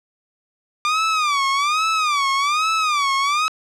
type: tone with vibrato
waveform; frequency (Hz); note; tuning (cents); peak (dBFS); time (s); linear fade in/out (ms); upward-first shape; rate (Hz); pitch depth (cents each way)
sawtooth; 1193; D6; +27; -13; 0.85-3.48; 0; sine; 1.2; 160
effects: low-pass 6000 Hz 12 dB/octave